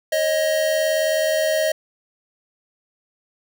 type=tone pair together; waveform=square; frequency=549 / 628 Hz; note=C#5 / D#5; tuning=-17 / +16 cents; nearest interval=major second; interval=233 cents; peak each=-26 / -19 dBFS; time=0.12-1.72 s; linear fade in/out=5 ms; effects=none